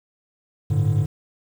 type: chord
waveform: triangle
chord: G suspended second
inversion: none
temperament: equal with one note detuned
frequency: 99.6 / 110 / 146.83 Hz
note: G2 / A2 / D3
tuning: +28 / 0 / 0 cents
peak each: -19 dBFS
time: 0.7-1.06 s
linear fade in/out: 10 ms
effects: tanh soft clip ceiling -8 dBFS + 8-bit